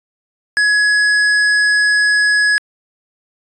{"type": "tone with hard clipping", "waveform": "sine", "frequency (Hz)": 1682, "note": "G#6", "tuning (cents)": 22, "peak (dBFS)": -12, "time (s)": [0.57, 2.58], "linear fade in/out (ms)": 0, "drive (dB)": 10, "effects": ["resampled to 22050 Hz"]}